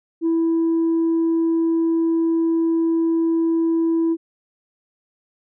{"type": "tone", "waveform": "sine", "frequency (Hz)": 329.6, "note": "E4", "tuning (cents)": 0, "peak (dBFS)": -14, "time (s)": [0.21, 4.17], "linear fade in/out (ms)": 50, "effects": ["tanh soft clip ceiling -14 dBFS"]}